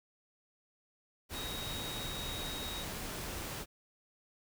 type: tone in noise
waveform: sine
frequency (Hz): 3778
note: A#7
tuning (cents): +22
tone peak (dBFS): -42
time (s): 1.32-2.86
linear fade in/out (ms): 50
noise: pink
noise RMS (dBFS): -41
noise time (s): 1.29-3.66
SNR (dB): -4
effects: none